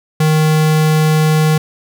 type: tone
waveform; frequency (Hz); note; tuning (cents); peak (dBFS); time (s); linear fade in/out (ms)
square; 155.56; D#3; 0; -10; 0.2-1.58; 5
effects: none